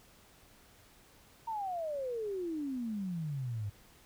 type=exponential sweep; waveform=sine; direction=down; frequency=932.3 to 98.7 Hz; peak=-34 dBFS; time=1.47-3.7 s; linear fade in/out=10 ms; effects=pink hiss -61 dBFS RMS until 4.05 s